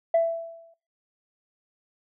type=tone with exponential decay; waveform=sine; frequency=665 Hz; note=E5; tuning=15 cents sharp; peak=-14 dBFS; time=0.14-0.74 s; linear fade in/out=5 ms; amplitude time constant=130 ms; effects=noise-tail reverb RT60 0.3 s tail -23 dB re dry + tanh soft clip ceiling -14 dBFS